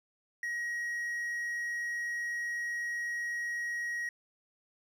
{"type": "tone", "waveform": "triangle", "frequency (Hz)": 1896, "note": "A#6", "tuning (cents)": 29, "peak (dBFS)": -31, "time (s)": [0.43, 4.09], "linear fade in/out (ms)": 2, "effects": []}